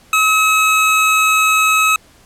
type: tone pair together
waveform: square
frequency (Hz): 1280 / 2570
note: D#6 / E7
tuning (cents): +49 / -45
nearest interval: octave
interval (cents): 1206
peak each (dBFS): -14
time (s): 0.13-1.96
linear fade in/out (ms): 2
effects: pink hiss -48 dBFS RMS until 2.25 s + low-pass 12000 Hz 12 dB/octave